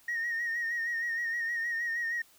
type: tone with vibrato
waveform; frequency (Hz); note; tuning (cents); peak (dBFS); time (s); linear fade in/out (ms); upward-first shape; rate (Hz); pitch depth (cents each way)
sine; 1864.7; A#6; 0; -28; 0.08-2.22; 5; sine; 6.4; 44
effects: tanh soft clip ceiling -27 dBFS + white hiss -61 dBFS RMS until 2.38 s